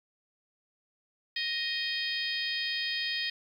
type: harmonic tone with a mistuned harmonic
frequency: 622.3 Hz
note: D#5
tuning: in tune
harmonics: 3 / 4 / 5 / 6 / 7 / 8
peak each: -35 / -38 / -36 / -39 / -38 / -38 dBFS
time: 1.36-3.3 s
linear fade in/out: 5 ms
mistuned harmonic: 5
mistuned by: +41 cents
effects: 10-bit